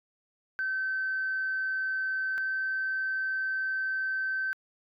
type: tone pair in turn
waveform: sine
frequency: 1539 / 1544.3 Hz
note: G6 / G6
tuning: -32 / -26 cents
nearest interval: unison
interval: 6 cents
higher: second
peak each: -27 dBFS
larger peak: neither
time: 0.59-2.38 / 2.38-4.53 s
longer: second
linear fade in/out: 0 ms
effects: tanh soft clip ceiling -23 dBFS